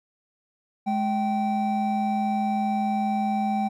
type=tone pair together; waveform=triangle; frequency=211.2 / 776 Hz; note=G#3 / G5; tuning=+29 / -18 cents; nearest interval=octave + major seventh; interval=2253 cents; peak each=-23 dBFS; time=0.86-3.69 s; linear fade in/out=20 ms; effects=none